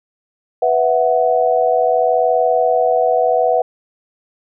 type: chord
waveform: sine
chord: B suspended fourth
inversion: none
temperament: equal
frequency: 493.9 / 659.3 / 740 Hz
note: B4 / E5 / F#5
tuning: 0 / 0 / 0 cents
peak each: -16 dBFS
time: 0.62-3.62 s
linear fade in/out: 5 ms
effects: none